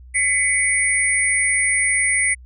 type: tone cluster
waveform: sine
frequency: 2005 / 2227 / 9300 Hz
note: B6 / C#7 / D9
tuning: +26 / +7 / -18 cents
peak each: -20 dBFS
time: 0.14-2.35 s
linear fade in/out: 20 ms
effects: added 62 Hz sine -39 dBFS peak until 2.45 s